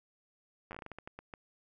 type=slowing click train; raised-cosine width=0.5 ms; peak=-29 dBFS; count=13; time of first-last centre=0.71-1.338 s; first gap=9 ms; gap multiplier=1.29; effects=none